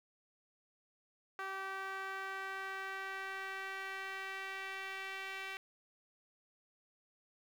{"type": "tone with band-pass filter sweep", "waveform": "sawtooth", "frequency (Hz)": 385.9, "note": "G4", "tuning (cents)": -27, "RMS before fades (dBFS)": -43, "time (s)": [1.39, 5.57], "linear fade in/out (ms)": 0, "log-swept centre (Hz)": [1400, 2300], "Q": 2.1, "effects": ["10-bit"]}